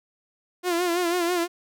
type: tone with vibrato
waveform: sawtooth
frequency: 349.2 Hz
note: F4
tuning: in tune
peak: -18 dBFS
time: 0.63-1.48 s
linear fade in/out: 50 ms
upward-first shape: sine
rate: 6.1 Hz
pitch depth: 67 cents each way
effects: none